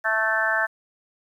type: harmonic tone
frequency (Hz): 220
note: A3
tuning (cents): 0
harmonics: 3 / 4 / 5 / 6 / 7 / 8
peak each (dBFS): -28 / -30 / -32 / -31 / -24 / -24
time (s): 0.04-0.67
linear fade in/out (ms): 20
effects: 9-bit